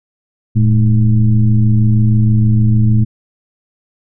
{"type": "tone with frequency modulation", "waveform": "sine", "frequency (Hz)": 112.6, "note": "A2", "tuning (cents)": 40, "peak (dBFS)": -7, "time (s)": [0.55, 3.05], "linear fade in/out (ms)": 20, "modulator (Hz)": 99.4, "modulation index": 0.86, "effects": []}